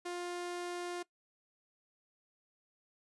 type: tone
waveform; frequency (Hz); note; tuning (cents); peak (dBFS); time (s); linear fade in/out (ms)
sawtooth; 352.4; F4; +16; -34; 0.05-1.03; 10
effects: noise-tail reverb RT60 0.1 s tail -20 dB re dry + resampled to 24000 Hz